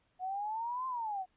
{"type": "exponential two-way sweep", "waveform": "sine", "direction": "up then down", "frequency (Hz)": [727, 1051, 727], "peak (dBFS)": -34, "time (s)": [0.19, 1.26], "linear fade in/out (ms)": 50, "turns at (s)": 0.87, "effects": ["pink hiss -74 dBFS RMS until 1.36 s", "resampled to 8000 Hz"]}